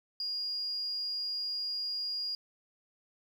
triangle tone, 4847 Hz, D#8, 46 cents flat, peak -29 dBFS, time 0.2-2.35 s, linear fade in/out 2 ms, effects tanh soft clip ceiling -31 dBFS + 10-bit

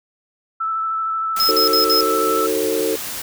sine tone with vibrato, 1318.5 Hz, E6, in tune, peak -19 dBFS, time 0.6-2.47 s, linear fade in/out 10 ms, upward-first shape square, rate 13 Hz, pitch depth 11 cents each way
white noise, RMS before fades -28 dBFS, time 1.36-3.22 s, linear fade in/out 5 ms
square tone bursts, 5140 Hz, E8, 45 cents flat, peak -15 dBFS, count 4, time 1.4-2.008 s, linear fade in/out 0 ms, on 110 ms, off 56 ms
sine chord, D# diminished seventh, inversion none, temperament just, 311.1 / 373.4 / 448 / 537.6 Hz, D#4 / F#4 / A4 / C5, 0 / +16 / +31 / +47 cents, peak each -25 / -24 / -20 / -26 dBFS, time 1.48-2.96 s, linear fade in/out 10 ms
effects none

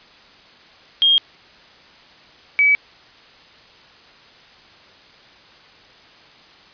sine tone pair in turn, 3231 / 2285 Hz, G#7 / D7, -48 / -48 cents, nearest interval tritone, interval 600 cents, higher first, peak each -11 dBFS, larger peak neither, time 1.02-1.18 / 2.59-2.75 s, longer neither, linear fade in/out 0 ms, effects white hiss -47 dBFS RMS until 6.73 s + resampled to 11025 Hz

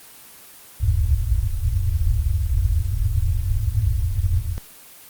white low-pass noise, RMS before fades -20 dBFS, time 0.8-4.58 s, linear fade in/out 0 ms, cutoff 110 Hz, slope 96 dB/octave, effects white hiss -44 dBFS RMS until 5.09 s + Opus 24 kbps

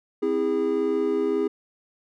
triangle chord, C augmented, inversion none, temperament just, 261.6 / 327 / 408.8 Hz, C4 / E4 / G#4, 0 / -14 / -27 cents, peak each -27 / -25 / -21 dBFS, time 0.22-1.48 s, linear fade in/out 10 ms, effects none

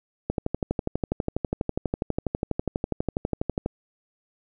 click train, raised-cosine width 2 ms, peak -11 dBFS, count 42, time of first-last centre 0.3-3.661 s, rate 12.2 Hz, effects none

